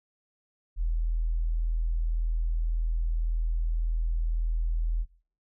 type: tone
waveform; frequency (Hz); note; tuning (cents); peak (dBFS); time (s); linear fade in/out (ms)
sine; 40.91; E1; -12; -24; 0.76-5.06; 50
effects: noise-tail reverb RT60 0.5 s tail -22 dB re dry